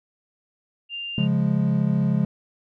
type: tone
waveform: sine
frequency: 2794 Hz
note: F7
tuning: in tune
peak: -29 dBFS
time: 0.89-1.28 s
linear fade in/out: 50 ms
type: chord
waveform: triangle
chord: Db major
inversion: none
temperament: equal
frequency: 138.59 / 174.61 / 207.7 Hz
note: Db3 / F3 / Ab3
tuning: 0 / 0 / 0 cents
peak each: -21 dBFS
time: 1.18-2.25 s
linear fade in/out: 2 ms
effects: none